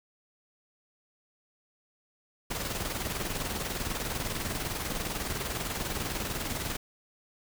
pink noise with tremolo, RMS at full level -32 dBFS, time 2.5-6.77 s, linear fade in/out 10 ms, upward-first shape square, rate 20 Hz, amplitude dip 45%, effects none

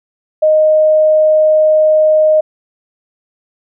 sine tone, 620 Hz, D#5, 6 cents flat, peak -6 dBFS, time 0.42-2.41 s, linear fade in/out 10 ms, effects none

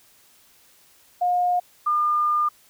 sine tone pair in turn, 715 / 1206.7 Hz, F5 / D6, +41 / +47 cents, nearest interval major sixth, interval 906 cents, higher second, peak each -18 dBFS, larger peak neither, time 1.21-1.6 / 1.86-2.49 s, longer second, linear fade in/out 10 ms, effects white hiss -56 dBFS RMS until 2.69 s

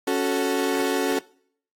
35% pulse chord, F# minor, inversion second, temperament equal, 277.2 / 370 / 440 Hz, C#4 / F#4 / A4, 0 / 0 / 0 cents, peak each -24 dBFS, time 0.07-1.19 s, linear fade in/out 5 ms, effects noise-tail reverb RT60 0.6 s tail -22 dB re dry + AAC 48 kbps

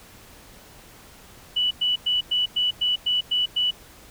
sine tone bursts, 2960 Hz, F#7, in tune, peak -19 dBFS, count 9, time 1.56-3.71 s, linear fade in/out 10 ms, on 150 ms, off 100 ms, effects pink hiss -48 dBFS RMS until 4.1 s

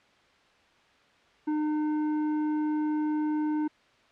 triangle tone with tanh clipping, 304.1 Hz, D#4, 40 cents flat, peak -27 dBFS, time 1.47-3.68 s, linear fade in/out 10 ms, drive 13 dB, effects white hiss -61 dBFS RMS until 4.11 s + low-pass 3000 Hz 12 dB/octave

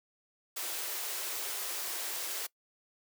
white high-pass noise, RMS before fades -37 dBFS, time 0.56-2.47 s, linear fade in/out 10 ms, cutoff 310 Hz, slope 96 dB/octave, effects noise-tail reverb RT60 0.1 s tail -22 dB re dry

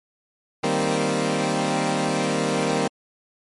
15% pulse chord, C minor seventh, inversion first, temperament equal, 155.56 / 196 / 233.1 / 261.6 Hz, Eb3 / G3 / Bb3 / C4, 0 / 0 / 0 / 0 cents, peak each -20 dBFS, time 0.63-2.88 s, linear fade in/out 10 ms, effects MP3 48 kbps

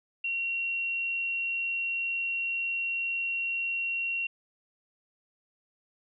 sine tone, 2741 Hz, F7, 33 cents flat, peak -28 dBFS, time 0.24-4.27 s, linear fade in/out 5 ms, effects none

